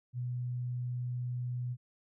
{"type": "tone", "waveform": "sine", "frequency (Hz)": 123.47, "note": "B2", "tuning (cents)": 0, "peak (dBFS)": -33, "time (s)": [0.13, 1.77], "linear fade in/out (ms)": 50, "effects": []}